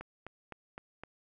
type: click train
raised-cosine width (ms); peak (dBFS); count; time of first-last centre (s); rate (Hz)
0.5; -28; 5; 0.01-1.036; 3.9
effects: none